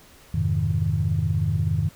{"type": "chord", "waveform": "sine", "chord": "F minor seventh", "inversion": "none", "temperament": "equal", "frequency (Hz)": [87.31, 103.83, 130.81, 155.56], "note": ["F2", "Ab2", "C3", "Eb3"], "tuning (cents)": [0, 0, 0, 0], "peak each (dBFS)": [-25, -24, -29, -24], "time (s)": [0.34, 1.89], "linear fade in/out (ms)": 5, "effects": ["tanh soft clip ceiling -11 dBFS", "pink hiss -51 dBFS RMS until 1.95 s"]}